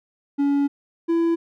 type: tone pair in turn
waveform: triangle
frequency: 282.8 / 334.2 Hz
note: C#4 / E4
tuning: +35 / +24 cents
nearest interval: minor third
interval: 289 cents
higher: second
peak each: -15 dBFS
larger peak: neither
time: 0.38-0.68 / 1.08-1.36 s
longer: first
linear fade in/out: 20 ms
effects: none